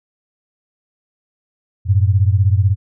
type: beating tone pair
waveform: sine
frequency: 93.3 / 109.3 Hz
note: F#2 / A2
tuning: +15 / -11 cents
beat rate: 16 Hz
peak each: -12 / -15 dBFS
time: 1.85-2.76 s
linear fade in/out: 50 ms
effects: none